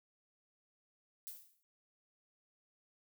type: noise with exponential decay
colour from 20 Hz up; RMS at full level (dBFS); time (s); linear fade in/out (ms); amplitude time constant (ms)
violet; -44; 1.27-1.63; 0; 78
effects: noise-tail reverb RT60 0.2 s tail -24 dB re dry